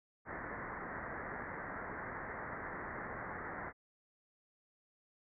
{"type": "low-pass noise", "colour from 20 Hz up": "white", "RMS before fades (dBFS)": -44, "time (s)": [0.25, 3.73], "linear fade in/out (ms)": 50, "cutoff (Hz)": 2000, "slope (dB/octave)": 96, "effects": []}